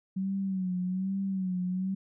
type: tone with vibrato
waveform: sine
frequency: 188 Hz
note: F#3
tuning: 28 cents sharp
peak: -28 dBFS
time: 0.16-1.95 s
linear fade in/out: 10 ms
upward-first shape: sine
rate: 1.2 Hz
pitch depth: 67 cents each way
effects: none